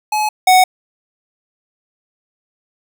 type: tone pair in turn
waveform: square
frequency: 851 / 742 Hz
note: G#5 / F#5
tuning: +42 / +5 cents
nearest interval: major second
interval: 237 cents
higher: first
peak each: -15 / -7 dBFS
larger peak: second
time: 0.12-0.29 / 0.47-0.64 s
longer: neither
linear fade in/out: 5 ms
effects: none